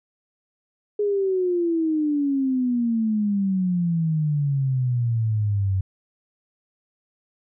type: exponential sweep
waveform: sine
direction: down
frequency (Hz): 418.5 to 93.7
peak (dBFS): -19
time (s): 0.99-5.81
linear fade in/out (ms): 5
effects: none